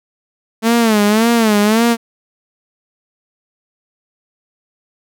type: tone with vibrato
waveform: sawtooth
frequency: 220 Hz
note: A3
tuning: in tune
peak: -6 dBFS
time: 0.62-1.97 s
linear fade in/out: 50 ms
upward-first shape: sine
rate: 1.8 Hz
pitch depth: 120 cents each way
effects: none